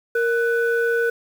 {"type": "tone pair together", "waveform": "sine", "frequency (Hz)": [466.2, 1490.8], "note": ["A#4", "F#6"], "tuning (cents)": [0, 13], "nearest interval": "octave + minor sixth", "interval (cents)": 2013, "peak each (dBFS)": [-18, -21], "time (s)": [0.15, 1.1], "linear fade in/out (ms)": 5, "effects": ["tanh soft clip ceiling -11 dBFS", "7-bit"]}